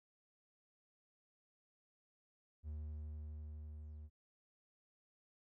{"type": "tone with level ramp", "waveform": "triangle", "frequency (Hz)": 76, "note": "D#2", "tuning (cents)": -40, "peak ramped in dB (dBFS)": [-40, -47], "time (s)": [2.63, 4.1], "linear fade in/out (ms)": 50, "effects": []}